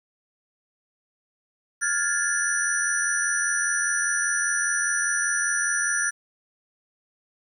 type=tone cluster; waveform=sine; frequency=1418 / 1664 / 1749 / 5910 / 9200 Hz; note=F6 / G#6 / A6 / F#8 / D9; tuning=+26 / +3 / -11 / -3 / -37 cents; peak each=-28 dBFS; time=1.81-6.11 s; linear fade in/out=20 ms; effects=tanh soft clip ceiling -10 dBFS + 9-bit